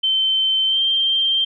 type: tone with pitch glide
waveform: sine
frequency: 3093 to 3158 Hz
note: G7 to G7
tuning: -24 to +12 cents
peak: -15 dBFS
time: 0.03-1.45 s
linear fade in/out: 10 ms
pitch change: +36 cents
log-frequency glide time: 0.67-0.79 s
effects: none